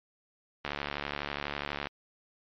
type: click train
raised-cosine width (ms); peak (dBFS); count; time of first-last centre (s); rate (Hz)
0.3; -16; 89; 0.65-1.871; 72.1
effects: low-pass 4000 Hz 12 dB/octave + MP3 48 kbps